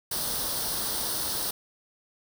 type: noise with comb filter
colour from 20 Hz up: white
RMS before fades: -30 dBFS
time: 0.11-1.51 s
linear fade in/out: 5 ms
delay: 0.21 ms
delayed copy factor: +0.7
effects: none